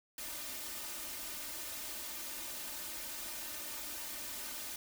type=noise with comb filter; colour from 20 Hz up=white; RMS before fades=-43 dBFS; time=0.18-4.76 s; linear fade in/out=2 ms; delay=3.3 ms; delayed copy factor=+0.95; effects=none

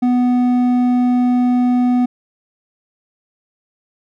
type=tone with hard clipping; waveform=sine; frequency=247.3 Hz; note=B3; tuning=3 cents sharp; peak=-13 dBFS; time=0.02-2.06 s; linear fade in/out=10 ms; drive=6 dB; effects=none

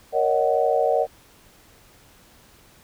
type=chord; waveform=sine; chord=D# minor seventh; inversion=second; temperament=just; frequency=466.7 / 560 / 622.3 / 746.7 Hz; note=A#4 / C#5 / D#5 / F#5; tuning=+2 / +18 / 0 / +16 cents; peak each=-23 dBFS; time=0.12-1.07 s; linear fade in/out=50 ms; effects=pink hiss -53 dBFS RMS until 2.83 s

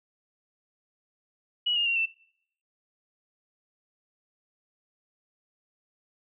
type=tone with pitch steps; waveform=sine; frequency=2921 / 2836 / 2754 / 2674 Hz; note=F#7 / F7 / F7 / E7; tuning=-23 / +26 / -25 / +24 cents; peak=-23 dBFS; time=1.66-2.06 s; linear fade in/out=10 ms; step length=100 ms; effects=noise-tail reverb RT60 0.7 s tail -25 dB re dry

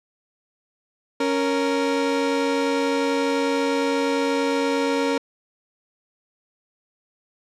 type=tone pair together; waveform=30% pulse; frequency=277.4 / 466.2 Hz; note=C#4 / A#4; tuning=+1 / 0 cents; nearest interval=major sixth; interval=899 cents; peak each=-20 dBFS; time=1.2-5.18 s; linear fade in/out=5 ms; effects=low-pass 6000 Hz 12 dB/octave

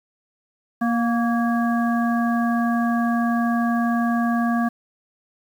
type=harmonic tone with a mistuned harmonic; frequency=235.2 Hz; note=A#3; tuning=16 cents sharp; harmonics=1 / 3 / 5 / 7; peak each=-19 / -26 / -29 / -30 dBFS; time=0.81-4.69 s; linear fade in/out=10 ms; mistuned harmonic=5; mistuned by=-42 cents; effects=8-bit

